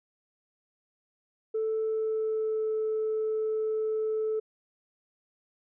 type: tone with pitch glide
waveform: sine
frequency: 440 to 436 Hz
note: A4 to A4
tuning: 0 to -16 cents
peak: -25 dBFS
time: 1.54-4.4 s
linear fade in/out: 10 ms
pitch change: -16 cents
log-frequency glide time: 1.81-2.72 s
effects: tanh soft clip ceiling -23 dBFS